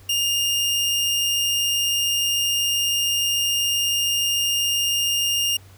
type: tone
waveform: sawtooth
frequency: 2821 Hz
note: F7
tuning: 17 cents sharp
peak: -16 dBFS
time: 0.09-5.57 s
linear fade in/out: 5 ms
effects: added 95 Hz sine -45 dBFS peak until 5.77 s + pink hiss -52 dBFS RMS until 5.77 s

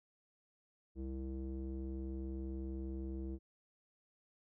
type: tone with low-pass filter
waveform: square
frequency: 66.2 Hz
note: C2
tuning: 21 cents sharp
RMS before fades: -42 dBFS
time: 0.95-3.39 s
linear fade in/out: 50 ms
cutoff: 350 Hz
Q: 3.3
effects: none

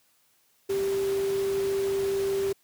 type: tone in noise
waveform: sine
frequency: 392 Hz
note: G4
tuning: in tune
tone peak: -24 dBFS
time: 0.69-2.53 s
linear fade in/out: 10 ms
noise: pink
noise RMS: -39 dBFS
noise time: 0.69-2.53 s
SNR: +12 dB
effects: white hiss -66 dBFS RMS until 2.63 s + high-pass 80 Hz 12 dB/octave

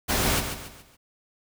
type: noise with echo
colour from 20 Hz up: pink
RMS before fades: -24 dBFS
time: 0.08-0.41 s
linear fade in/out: 20 ms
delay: 140 ms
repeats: 4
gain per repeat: -8 dB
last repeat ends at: 0.97 s
effects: none

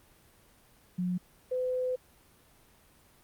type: tone pair in turn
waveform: sine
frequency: 180 / 506.9 Hz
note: F#3 / B4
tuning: -47 / +45 cents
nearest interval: octave + tritone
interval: 1792 cents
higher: second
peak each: -28 dBFS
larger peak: neither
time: 0.98-1.18 / 1.51-1.96 s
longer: second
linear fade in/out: 10 ms
effects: pink hiss -61 dBFS RMS until 3.23 s + Opus 32 kbps

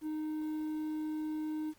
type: tone with quantisation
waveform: triangle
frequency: 308.9 Hz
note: D#4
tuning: 12 cents flat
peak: -32 dBFS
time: 0.01-1.74 s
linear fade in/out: 50 ms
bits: 10
effects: pink hiss -66 dBFS RMS until 1.78 s + Opus 24 kbps

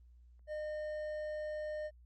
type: tone with hard clipping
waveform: triangle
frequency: 609 Hz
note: D#5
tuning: 37 cents flat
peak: -39 dBFS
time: 0.47-1.91 s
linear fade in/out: 50 ms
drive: 9 dB
effects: added 60 Hz sine -57 dBFS peak until 2.05 s + Opus 24 kbps

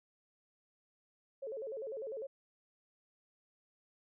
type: tone with vibrato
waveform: sine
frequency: 487.7 Hz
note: B4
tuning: 22 cents flat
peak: -39 dBFS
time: 1.42-2.27 s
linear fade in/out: 10 ms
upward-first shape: square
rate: 10 Hz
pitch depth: 190 cents each way
effects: none

